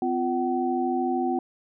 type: tone cluster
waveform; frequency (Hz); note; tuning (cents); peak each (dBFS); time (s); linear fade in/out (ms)
sine; 255.1 / 348.3 / 757; C4 / F4 / F#5; -44 / -5 / +39; -27; 0.02-1.39; 2
effects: none